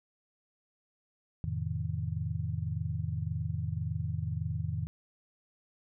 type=chord; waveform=sine; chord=F dominant seventh; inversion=none; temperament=just; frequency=87.31 / 109.13 / 130.96 / 157.15 Hz; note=F2 / A2 / C3 / Eb3; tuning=0 / -14 / +2 / +18 cents; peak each=-36 / -36 / -39 / -36 dBFS; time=1.44-4.87 s; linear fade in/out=0 ms; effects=none